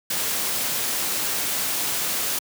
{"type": "noise", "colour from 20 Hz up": "white", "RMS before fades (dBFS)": -25, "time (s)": [0.1, 2.39], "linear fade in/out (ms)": 5, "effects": ["high-pass 100 Hz 12 dB/octave"]}